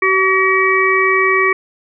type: harmonic tone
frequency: 380.5 Hz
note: F#4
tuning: 48 cents sharp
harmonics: 1 / 3 / 5 / 6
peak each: -16 / -16 / -16 / -16 dBFS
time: 0.02-1.53 s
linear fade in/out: 5 ms
effects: none